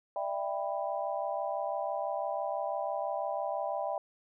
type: chord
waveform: sine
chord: E minor seventh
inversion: third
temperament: just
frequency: 593.3 / 659.3 / 791.1 / 988.9 Hz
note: D5 / E5 / G5 / B5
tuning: +18 / 0 / +16 / +2 cents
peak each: -36 / -36 / -36 / -40 dBFS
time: 0.16-3.98 s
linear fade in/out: 2 ms
effects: none